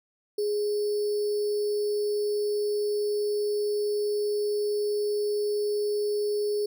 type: tone with sample-and-hold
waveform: sine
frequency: 415.3 Hz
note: G#4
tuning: in tune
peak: -24 dBFS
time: 0.38-6.66 s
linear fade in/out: 5 ms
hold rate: 4900 Hz
effects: none

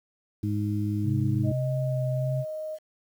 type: harmonic tone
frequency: 104.1 Hz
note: G#2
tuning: 5 cents sharp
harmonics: 1 / 2 / 3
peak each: -27 / -31 / -31 dBFS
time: 0.43-1.52 s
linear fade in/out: 5 ms
type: tone with vibrato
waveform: sine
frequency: 131 Hz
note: C3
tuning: 2 cents sharp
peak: -25 dBFS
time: 1.03-2.45 s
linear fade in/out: 50 ms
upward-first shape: sine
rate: 1.7 Hz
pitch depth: 21 cents each way
type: tone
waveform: sine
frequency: 622.3 Hz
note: D#5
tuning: in tune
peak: -31 dBFS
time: 1.43-2.79 s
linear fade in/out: 50 ms
effects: 9-bit

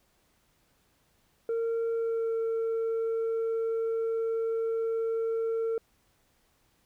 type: tone with pitch glide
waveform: sine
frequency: 458.4 to 453.1 Hz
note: A#4 to A#4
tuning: -29 to -49 cents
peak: -24 dBFS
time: 1.49-5.78 s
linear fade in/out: 2 ms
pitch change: -20 cents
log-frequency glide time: 1.93-2.38 s
effects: tanh soft clip ceiling -26 dBFS + pink hiss -69 dBFS RMS until 6.85 s

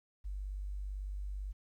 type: tone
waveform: sine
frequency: 49 Hz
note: G1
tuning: in tune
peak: -37 dBFS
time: 0.24-1.53 s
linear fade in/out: 20 ms
effects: 12-bit

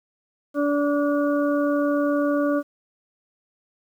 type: harmonic tone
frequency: 289.1 Hz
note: D4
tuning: 27 cents flat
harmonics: 1 / 2 / 4 / 5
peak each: -21 / -23 / -31 / -33 dBFS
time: 0.54-2.63 s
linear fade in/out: 50 ms
effects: 9-bit

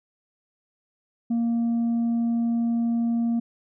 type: tone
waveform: sine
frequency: 233.1 Hz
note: A#3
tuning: in tune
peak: -18 dBFS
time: 1.3-3.4 s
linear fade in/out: 10 ms
effects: tanh soft clip ceiling -20 dBFS

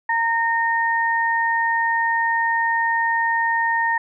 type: tone pair together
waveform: sine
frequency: 920 / 1840 Hz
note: A#5 / A#6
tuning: -23 / -23 cents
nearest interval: octave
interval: 1200 cents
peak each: -20 dBFS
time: 0.09-3.98 s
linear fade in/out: 5 ms
effects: none

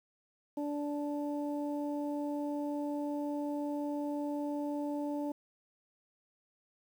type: harmonic tone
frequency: 291.5 Hz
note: D4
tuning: 13 cents flat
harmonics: 1 / 2 / 3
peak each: -34 / -40 / -44 dBFS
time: 0.57-5.32 s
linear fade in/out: 5 ms
effects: 10-bit

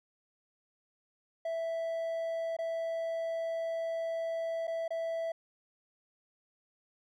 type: tone with dropouts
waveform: triangle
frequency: 659.3 Hz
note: E5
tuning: in tune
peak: -30 dBFS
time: 1.45-5.32 s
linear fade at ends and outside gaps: 5 ms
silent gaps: 2.567-2.587 / 4.671-4.677 / 4.88-4.905 s
effects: none

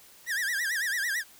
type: tone with vibrato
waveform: 45% pulse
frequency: 1760 Hz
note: A6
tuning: in tune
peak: -27 dBFS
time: 0.26-1.24 s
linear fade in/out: 50 ms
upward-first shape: sine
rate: 9 Hz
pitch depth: 190 cents each way
effects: white hiss -54 dBFS RMS until 1.39 s

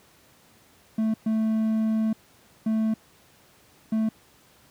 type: tone bursts at uneven times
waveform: triangle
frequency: 220 Hz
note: A3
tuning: in tune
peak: -19 dBFS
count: 4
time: 0.98-1.14 / 1.26-2.13 / 2.66-2.94 / 3.92-4.09 s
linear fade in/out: 5 ms
effects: pink hiss -57 dBFS RMS until 4.7 s + high-pass 80 Hz 12 dB/octave

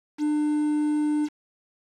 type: tone with quantisation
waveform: triangle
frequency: 299.5 Hz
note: D4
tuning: 34 cents sharp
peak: -19 dBFS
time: 0.18-1.29 s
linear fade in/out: 50 ms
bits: 7
effects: low-pass 7000 Hz 12 dB/octave + AAC 64 kbps

